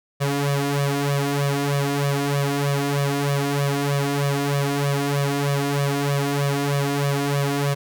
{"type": "tone with flanger", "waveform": "sawtooth", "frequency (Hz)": 141.4, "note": "C#3", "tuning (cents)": 35, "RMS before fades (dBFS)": -22, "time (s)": [0.2, 7.75], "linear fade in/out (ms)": 20, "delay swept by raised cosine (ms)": [1.7, 2.9], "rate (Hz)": 3.2, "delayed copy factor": 1, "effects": []}